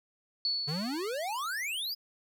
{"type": "tone with exponential decay", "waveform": "sine", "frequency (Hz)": 4431, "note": "C#8", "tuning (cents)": -2, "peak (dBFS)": -26, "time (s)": [0.45, 1.65], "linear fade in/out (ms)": 1, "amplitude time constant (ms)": 260}
{"type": "exponential sweep", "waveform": "square", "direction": "up", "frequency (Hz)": [138.4, 5110], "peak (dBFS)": -33, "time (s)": [0.67, 1.95], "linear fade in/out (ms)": 20}
{"effects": []}